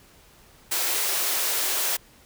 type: high-pass noise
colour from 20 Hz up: white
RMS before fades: -25 dBFS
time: 0.71-1.97 s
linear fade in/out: 10 ms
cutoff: 320 Hz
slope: 48 dB/octave
effects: pink hiss -54 dBFS RMS until 2.25 s